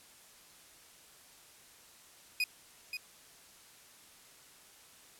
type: tone with echo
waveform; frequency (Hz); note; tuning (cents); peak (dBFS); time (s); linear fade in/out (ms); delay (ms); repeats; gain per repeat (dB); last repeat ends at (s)
30% pulse; 2489; D#7; 0; -26; 2.4-2.44; 2; 530; 1; -8; 2.97
effects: white hiss -58 dBFS RMS until 5.19 s + low-pass 12000 Hz 12 dB/octave